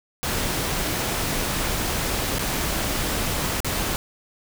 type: noise with dropouts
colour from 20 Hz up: pink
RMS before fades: -25 dBFS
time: 0.23-3.96 s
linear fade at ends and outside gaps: 0 ms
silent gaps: 2.385-2.393 / 3.603-3.646 s
effects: none